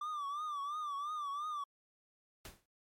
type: tone with vibrato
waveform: triangle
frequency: 1176 Hz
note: D6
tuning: 2 cents sharp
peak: -35 dBFS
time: 0.01-1.64 s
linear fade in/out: 5 ms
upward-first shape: triangle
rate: 2.9 Hz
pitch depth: 110 cents each way
type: noise with exponential decay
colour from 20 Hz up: pink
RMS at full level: -45 dBFS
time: 2.45-2.66 s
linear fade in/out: 2 ms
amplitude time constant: 45 ms
effects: MP3 64 kbps